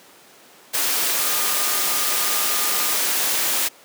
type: tone in noise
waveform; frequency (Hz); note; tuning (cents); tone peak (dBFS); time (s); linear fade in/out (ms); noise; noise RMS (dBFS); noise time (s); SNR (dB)
sine; 1217; D#6; -39; -32; 1.19-2.96; 20; white; -21; 0.73-3.69; -14
effects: pink hiss -48 dBFS RMS until 3.84 s + high-pass 300 Hz 12 dB/octave